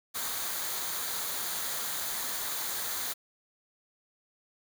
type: noise with comb filter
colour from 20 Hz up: white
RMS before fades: -34 dBFS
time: 0.14-3.14 s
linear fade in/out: 20 ms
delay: 0.37 ms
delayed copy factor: -0.5
effects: none